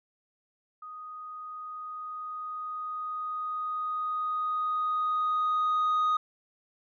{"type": "tone with level ramp", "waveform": "sine", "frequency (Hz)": 1244.5, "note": "D#6", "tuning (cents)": 0, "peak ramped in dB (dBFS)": [-40, -20], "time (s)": [0.82, 6.17], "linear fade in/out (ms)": 5, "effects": ["tanh soft clip ceiling -22 dBFS"]}